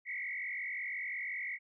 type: tone with frequency modulation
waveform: sine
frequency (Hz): 2092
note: C7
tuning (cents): -1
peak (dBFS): -36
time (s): 0.05-1.59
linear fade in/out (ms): 50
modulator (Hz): 45.6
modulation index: 3.4
effects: none